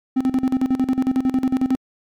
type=tone with tremolo; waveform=triangle; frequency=260.3 Hz; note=C4; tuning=9 cents flat; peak=-12 dBFS; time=0.16-1.76 s; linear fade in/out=10 ms; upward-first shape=square; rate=11 Hz; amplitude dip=80%; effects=MP3 96 kbps